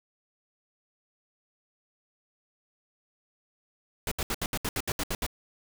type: noise bursts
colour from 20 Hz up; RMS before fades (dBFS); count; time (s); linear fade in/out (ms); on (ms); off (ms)
pink; -30; 11; 4.07-5.265; 2; 45; 70
effects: none